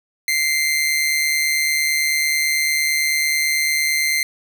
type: tone with amplitude modulation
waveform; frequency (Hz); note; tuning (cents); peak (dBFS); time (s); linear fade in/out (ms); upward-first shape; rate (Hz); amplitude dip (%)
sawtooth; 2085; C7; -7; -11; 0.28-4.23; 2; sine; 149; 50
effects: none